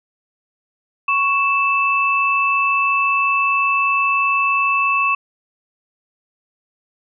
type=tone pair together; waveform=sine; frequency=1108.7 / 2637 Hz; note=C#6 / E7; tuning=0 / 0 cents; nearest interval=octave + minor third; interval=1500 cents; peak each=-17 dBFS; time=1.08-5.15 s; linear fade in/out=5 ms; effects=none